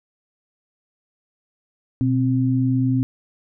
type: tone pair together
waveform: sine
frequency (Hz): 123.6 / 261.9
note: B2 / C4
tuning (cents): +2 / +2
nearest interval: octave + minor second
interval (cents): 1300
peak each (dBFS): -19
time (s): 2.01-3.03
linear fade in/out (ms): 0
effects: none